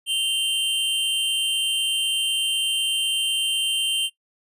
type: tone pair together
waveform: square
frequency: 2794 / 3122 Hz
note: F7 / G7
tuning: 0 / -8 cents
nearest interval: major second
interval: 192 cents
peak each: -27 / -22 dBFS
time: 0.06-4.1 s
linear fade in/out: 50 ms
effects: noise-tail reverb RT60 0.1 s tail -19 dB re dry + resampled to 32000 Hz